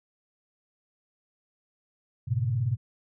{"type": "tone cluster", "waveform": "sine", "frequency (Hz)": [102.6, 122, 139.6], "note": ["G#2", "B2", "C#3"], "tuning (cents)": [-21, -21, 13], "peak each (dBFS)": [-29, -26, -34], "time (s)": [2.27, 2.77], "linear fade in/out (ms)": 20, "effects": []}